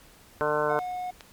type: harmonic tone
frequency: 150.2 Hz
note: D3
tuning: 39 cents sharp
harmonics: 1 / 2 / 3 / 4 / 5 / 6 / 7 / 8 / 9 / 10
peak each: -39 / -38 / -28 / -28 / -37 / -33 / -31 / -39 / -34 / -33 dBFS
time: 0.41-0.79 s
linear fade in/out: 0 ms
type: tone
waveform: triangle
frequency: 727 Hz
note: F#5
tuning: 31 cents flat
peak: -28 dBFS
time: 0.69-1.11 s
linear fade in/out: 10 ms
type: click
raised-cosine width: 0.2 ms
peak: -24 dBFS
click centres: 1.208 s
effects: pink hiss -54 dBFS RMS until 1.32 s + MP3 96 kbps